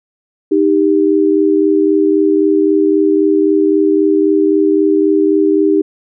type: tone pair together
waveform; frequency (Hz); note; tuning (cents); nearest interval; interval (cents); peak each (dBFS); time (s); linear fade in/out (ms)
sine; 311.1 / 394.9; D#4 / G4; 0 / +13; major third; 413; -11; 0.51-5.82; 10
effects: none